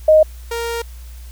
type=tone pair in turn; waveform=sine / sawtooth; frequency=622 / 466 Hz; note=D#5 / A#4; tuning=-1 / -1 cents; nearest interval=perfect fourth; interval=500 cents; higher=first; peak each=-6 / -17 dBFS; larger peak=first; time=0.08-0.23 / 0.51-0.82 s; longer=second; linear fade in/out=5 ms; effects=added 60 Hz sine -32 dBFS peak until 1.31 s + white hiss -47 dBFS RMS until 1.31 s